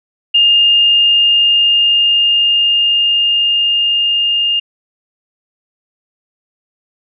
sine tone with level ramp, 2822 Hz, F7, 17 cents sharp, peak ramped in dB -6 to -11 dBFS, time 0.34-4.6 s, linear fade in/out 10 ms, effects none

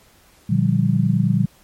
sine chord, G minor seventh, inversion first, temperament just, 117.6 / 147 / 176.4 / 196 Hz, Bb2 / D3 / F3 / G3, +16 / +2 / +18 / 0 cents, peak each -20 dBFS, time 0.49-1.46 s, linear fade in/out 10 ms, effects pink hiss -53 dBFS RMS until 1.63 s + MP3 64 kbps

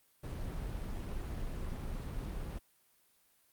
brown noise, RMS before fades -39 dBFS, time 0.23-2.59 s, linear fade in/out 10 ms, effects white hiss -70 dBFS RMS until 3.52 s + Opus 32 kbps

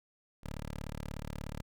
10% pulse tone, 36.71 Hz, D1, in tune, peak -31 dBFS, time 0.43-1.62 s, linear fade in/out 10 ms, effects none

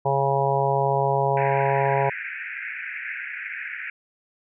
harmonic tone, 137.9 Hz, C#3, 9 cents flat, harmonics 1 / 3 / 4 / 5 / 6 / 7, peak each -26 / -26 / -26 / -26 / -26 / -26 dBFS, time 0.05-2.1 s, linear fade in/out 10 ms
pink band-pass noise, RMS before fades -33 dBFS, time 1.37-3.9 s, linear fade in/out 2 ms, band 1500 to 2500 Hz, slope 96 dB/octave
effects none

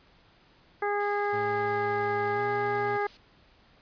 harmonic tone, 409.8 Hz, G#4, 23 cents flat, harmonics 1 / 2 / 3 / 4 / 5, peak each -29 / -30 / -35 / -35 / -39 dBFS, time 0.82-3.07 s, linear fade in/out 5 ms
blue noise, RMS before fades -45 dBFS, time 1-3.17 s, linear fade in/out 0 ms
30% pulse tone with pitch glide, 110 to 119.96 Hz, A2 to B2, 0 to -50 cents, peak -36 dBFS, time 1.32-2.98 s, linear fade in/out 20 ms, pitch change +150 cents, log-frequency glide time 2.34-2.4 s
effects pink hiss -60 dBFS RMS until 3.81 s + resampled to 11025 Hz

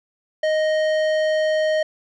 sine tone with tanh clipping, 622.3 Hz, D#5, in tune, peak -19 dBFS, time 0.43-1.83 s, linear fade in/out 5 ms, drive 14 dB, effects none

